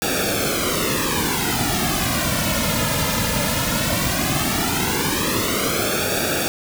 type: noise with flanger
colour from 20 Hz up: pink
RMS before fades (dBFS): -21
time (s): 0.02-6.48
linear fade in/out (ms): 0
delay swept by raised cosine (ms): 0.97 to 2.67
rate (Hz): 0.16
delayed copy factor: -0.95
effects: none